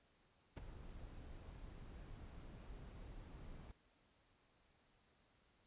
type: noise with ADSR envelope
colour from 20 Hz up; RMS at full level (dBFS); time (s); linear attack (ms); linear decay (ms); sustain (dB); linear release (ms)
brown; -43; 0.56-3.72; 18; 11; -11; 9
effects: pink hiss -75 dBFS RMS until 5.66 s + resampled to 8000 Hz